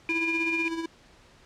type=tone with tremolo; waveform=square; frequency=329.6 Hz; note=E4; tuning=in tune; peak=-28 dBFS; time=0.09-0.86 s; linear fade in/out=5 ms; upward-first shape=sine; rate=16 Hz; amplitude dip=55%
type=tone; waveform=sine; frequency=2414 Hz; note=D7; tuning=47 cents sharp; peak=-26 dBFS; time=0.09-0.68 s; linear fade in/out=0 ms
effects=pink hiss -56 dBFS RMS until 1.45 s + low-pass 6000 Hz 12 dB/octave